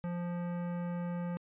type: tone with hard clipping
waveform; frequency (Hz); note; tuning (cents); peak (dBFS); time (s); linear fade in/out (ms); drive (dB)
sine; 174.61; F3; 0; -36; 0.04-1.37; 0; 16
effects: resampled to 8000 Hz